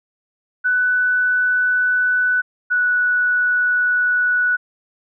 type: tone pair in turn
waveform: sine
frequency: 1492 / 1474.9 Hz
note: F#6 / F#6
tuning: +14 / -6 cents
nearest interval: unison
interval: 20 cents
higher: first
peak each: -14 dBFS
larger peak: neither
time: 0.64-2.42 / 2.7-4.57 s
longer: second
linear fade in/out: 20 ms
effects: none